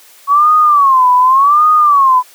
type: tone with vibrato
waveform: sine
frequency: 1108.7 Hz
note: C#6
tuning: in tune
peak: -5 dBFS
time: 0.27-2.23 s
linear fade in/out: 50 ms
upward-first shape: sine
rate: 0.87 Hz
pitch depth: 190 cents each way
effects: white hiss -42 dBFS RMS until 2.34 s + high-pass 400 Hz 12 dB/octave